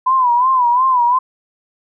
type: tone with vibrato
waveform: sine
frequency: 1002 Hz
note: B5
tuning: 25 cents sharp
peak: -10 dBFS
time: 0.06-1.19 s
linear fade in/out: 10 ms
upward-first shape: sine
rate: 2.8 Hz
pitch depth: 95 cents each way
effects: none